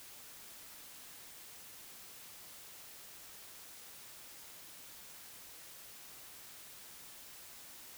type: silence
effects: white hiss -53 dBFS RMS until 7.97 s